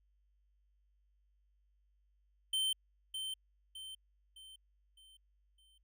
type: tone with echo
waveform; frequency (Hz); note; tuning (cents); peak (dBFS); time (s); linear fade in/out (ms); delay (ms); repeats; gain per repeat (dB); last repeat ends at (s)
square; 3100; G7; -20; -32; 2.53-2.73; 5; 610; 5; -7; 5.78
effects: added 50 Hz sine -70 dBFS peak until 5.83 s